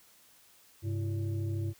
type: tone with frequency modulation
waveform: sine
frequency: 100.8 Hz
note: G2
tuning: 49 cents sharp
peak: -30 dBFS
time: 0.82-1.74 s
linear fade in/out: 50 ms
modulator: 235 Hz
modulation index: 0.68
effects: white hiss -61 dBFS RMS until 1.79 s